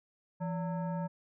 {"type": "tone with frequency modulation", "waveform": "sine", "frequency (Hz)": 169.7, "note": "F3", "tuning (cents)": -49, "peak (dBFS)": -32, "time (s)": [0.4, 1.08], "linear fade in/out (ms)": 20, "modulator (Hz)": 742, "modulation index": 0.75, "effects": []}